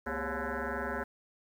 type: tone with frequency modulation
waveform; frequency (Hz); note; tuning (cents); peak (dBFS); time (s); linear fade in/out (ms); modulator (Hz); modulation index
sine; 542; C#5; -39; -32; 0.06-1.04; 10; 158; 7.5
effects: 10-bit